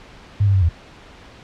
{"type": "tone with pitch steps", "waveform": "sine", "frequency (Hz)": [101.6, 98.6, 95.2, 83.6], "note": ["G#2", "G2", "F#2", "E2"], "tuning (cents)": [-38, 11, 50, 25], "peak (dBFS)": -12, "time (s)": [0.4, 0.692], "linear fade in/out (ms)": 10, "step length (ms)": 73, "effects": ["pink hiss -43 dBFS RMS until 1.43 s", "low-pass 4000 Hz 12 dB/octave"]}